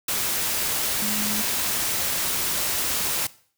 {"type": "tone in noise", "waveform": "sine", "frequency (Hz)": 210.6, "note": "G#3", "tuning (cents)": 24, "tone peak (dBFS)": -29, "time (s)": [1.02, 1.42], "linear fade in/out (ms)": 5, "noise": "white", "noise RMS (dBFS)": -25, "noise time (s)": [0.08, 3.27], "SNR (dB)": -7, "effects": ["noise-tail reverb RT60 0.5 s tail -19 dB re dry"]}